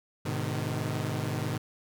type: tone cluster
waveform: sawtooth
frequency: 105.8 / 127.1 / 153.5 Hz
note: G#2 / C3 / D#3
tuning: +33 / -50 / -23 cents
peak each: -30 dBFS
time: 0.25-1.58 s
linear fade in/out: 10 ms
effects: none